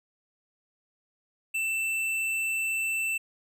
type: tone with hard clipping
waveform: triangle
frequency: 2666 Hz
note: E7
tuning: 19 cents sharp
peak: -28 dBFS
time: 1.54-3.18 s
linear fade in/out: 10 ms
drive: 14 dB
effects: none